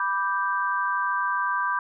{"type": "chord", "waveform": "sine", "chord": "G major", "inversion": "first", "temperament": "equal", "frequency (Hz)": [987.8, 1174.7, 1568], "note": ["B5", "D6", "G6"], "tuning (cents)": [0, 0, 0], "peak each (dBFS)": -27, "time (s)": [0, 1.79], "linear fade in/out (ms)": 2, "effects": []}